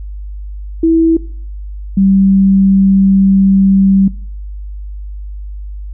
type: tone pair in turn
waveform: sine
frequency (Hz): 327.4 / 194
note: E4 / G3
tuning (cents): -12 / -18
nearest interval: major sixth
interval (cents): 906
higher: first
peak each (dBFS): -6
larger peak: neither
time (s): 0.83-1.17 / 1.97-4.08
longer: second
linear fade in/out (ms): 5
effects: noise-tail reverb RT60 0.5 s tail -20 dB re dry + added 50 Hz sine -22 dBFS peak until 5.93 s

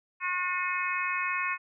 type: harmonic tone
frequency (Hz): 361.7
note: F#4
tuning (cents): -39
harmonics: 3 / 4 / 5 / 6 / 7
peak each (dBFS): -32 / -36 / -35 / -35 / -33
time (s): 0.2-1.58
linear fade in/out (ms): 50
effects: none

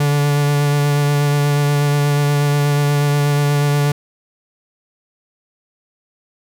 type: tone with vibrato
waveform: 45% pulse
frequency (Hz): 144.8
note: D3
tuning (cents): -24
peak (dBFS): -13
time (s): 0-3.92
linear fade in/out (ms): 5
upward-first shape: sine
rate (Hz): 8.3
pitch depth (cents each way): 14
effects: none

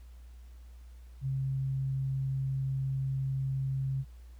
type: tone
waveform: sine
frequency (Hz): 134.3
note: C3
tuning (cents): +46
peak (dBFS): -29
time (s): 1.21-4.05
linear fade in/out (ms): 50
effects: added 60 Hz sine -47 dBFS peak until 4.39 s + pink hiss -67 dBFS RMS until 4.39 s

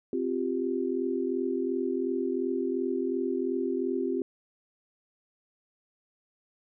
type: chord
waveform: sine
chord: C suspended fourth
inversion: none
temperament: equal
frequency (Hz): 261.6 / 349.2 / 392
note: C4 / F4 / G4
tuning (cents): 0 / 0 / 0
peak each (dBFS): -31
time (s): 0.13-4.22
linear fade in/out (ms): 2
effects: none

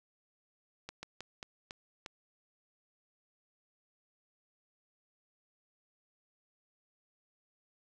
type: slowing click train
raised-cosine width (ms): 0.2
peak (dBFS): -25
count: 6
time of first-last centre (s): 0.89-2.062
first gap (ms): 140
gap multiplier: 1.26
effects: none

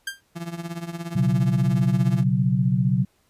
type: tone with exponential decay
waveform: sawtooth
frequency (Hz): 1590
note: G6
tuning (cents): +24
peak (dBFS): -20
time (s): 0.07-0.21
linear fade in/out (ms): 5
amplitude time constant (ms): 30
type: tone with tremolo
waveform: 35% pulse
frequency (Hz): 169.4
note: E3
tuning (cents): +48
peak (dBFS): -25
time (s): 0.35-2.24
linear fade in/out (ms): 20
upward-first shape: triangle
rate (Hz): 17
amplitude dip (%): 85
type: chord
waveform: sine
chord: B suspended second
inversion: none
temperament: equal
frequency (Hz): 123.47 / 138.59 / 185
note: B2 / C#3 / F#3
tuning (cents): 0 / 0 / 0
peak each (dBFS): -22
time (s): 1.15-3.05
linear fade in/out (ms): 10
effects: pink hiss -65 dBFS RMS until 3.29 s + resampled to 32000 Hz

